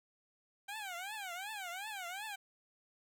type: tone with vibrato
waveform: 15% pulse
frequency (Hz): 777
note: G5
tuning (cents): -16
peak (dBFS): -35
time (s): 0.68-2.36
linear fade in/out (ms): 10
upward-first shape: triangle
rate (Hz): 2.7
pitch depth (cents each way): 240
effects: none